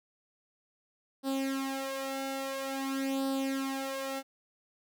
sawtooth tone with flanger, 269.9 Hz, C#4, 46 cents flat, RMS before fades -34 dBFS, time 1.23-4.23 s, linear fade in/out 50 ms, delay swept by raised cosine 0.22 to 2.32 ms, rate 0.49 Hz, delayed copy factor +0.75, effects none

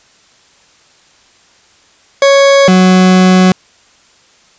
40% pulse tone pair in turn, 554.4 / 185.01 Hz, C#5 / F#3, 0 / 0 cents, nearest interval octave + perfect fifth, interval 1900 cents, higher first, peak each -3 dBFS, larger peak neither, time 2.22-2.68 / 2.68-3.52 s, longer second, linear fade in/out 2 ms, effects white hiss -47 dBFS RMS until 4.58 s + resampled to 16000 Hz

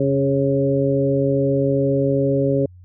harmonic tone with a mistuned harmonic, 137.5 Hz, C#3, 14 cents flat, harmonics 1 / 2 / 3 / 4, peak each -21 / -21 / -21 / -21 dBFS, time 0-2.66 s, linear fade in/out 5 ms, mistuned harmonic 2, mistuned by +15 cents, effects added 90 Hz sine -41 dBFS peak until 2.84 s

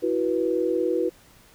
sine chord, E suspended second, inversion none, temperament equal with one note detuned, 329.6 / 370 / 487.6 Hz, E4 / F#4 / B4, 0 / 0 / -22 cents, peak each -26 / -25 / -25 dBFS, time 0.02-1.1 s, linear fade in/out 20 ms, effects pink hiss -54 dBFS RMS until 1.54 s

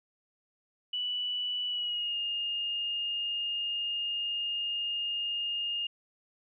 sine tone with pitch glide, 2960 to 2833 Hz, F#7 to F7, 0 to +24 cents, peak -30 dBFS, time 0.93-5.87 s, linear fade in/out 5 ms, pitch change -76 cents, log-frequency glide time 1.67-2.17 s, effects none

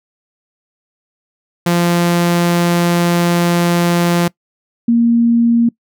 sawtooth / sine tone pair in turn, 172.9 / 233.9 Hz, F3 / A#3, -17 / +6 cents, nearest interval perfect fourth, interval 523 cents, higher second, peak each -7 / -8 dBFS, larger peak first, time 1.66-4.28 / 4.88-5.69 s, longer first, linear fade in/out 5 ms, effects noise-tail reverb RT60 0.1 s tail -23 dB re dry

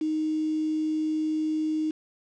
sine tone with quantisation, 311.1 Hz, D#4, in tune, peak -24 dBFS, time 0.01-1.91 s, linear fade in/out 5 ms, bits 7, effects low-pass 4000 Hz 12 dB/octave

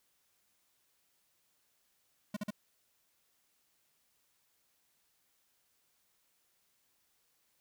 square tone bursts, 207.7 Hz, G#3, in tune, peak -35 dBFS, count 3, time 2.34-2.506 s, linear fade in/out 5 ms, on 26 ms, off 44 ms, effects white hiss -75 dBFS RMS until 7.6 s

